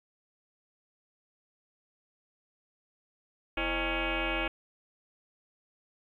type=tone with frequency modulation; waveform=sine; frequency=1100 Hz; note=C#6; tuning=14 cents flat; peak=-28 dBFS; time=3.57-4.48 s; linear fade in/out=5 ms; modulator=286 Hz; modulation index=6.1; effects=11-bit